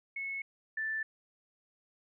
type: tone pair in turn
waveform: sine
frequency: 2194 / 1763.2 Hz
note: C#7 / A6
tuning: -18 / +3 cents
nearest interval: major third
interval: 379 cents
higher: first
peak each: -35 / -32 dBFS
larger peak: second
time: 0.16-0.42 / 0.77-1.03 s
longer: neither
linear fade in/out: 5 ms
effects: none